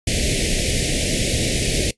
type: band-stop noise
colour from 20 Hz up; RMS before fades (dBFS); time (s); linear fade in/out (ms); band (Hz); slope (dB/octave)
pink; -20; 0.07-1.91; 5; 620 to 2000; 48
effects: noise-tail reverb RT60 0.1 s tail -19 dB re dry + resampled to 24000 Hz